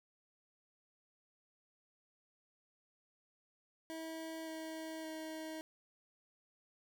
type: tone with pitch steps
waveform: 25% pulse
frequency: 322.7 / 319.5 / 316.4 Hz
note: E4 / D#4 / D#4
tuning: -37 / +46 / +29 cents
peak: -39 dBFS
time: 3.9-5.61 s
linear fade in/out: 0 ms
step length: 570 ms
effects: 11-bit